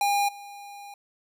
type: tone with level steps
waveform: square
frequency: 810 Hz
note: G#5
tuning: 43 cents flat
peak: -22 / -41 dBFS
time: 0.01-0.94 s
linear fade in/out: 2 ms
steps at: 0.28 s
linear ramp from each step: 10 ms
effects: none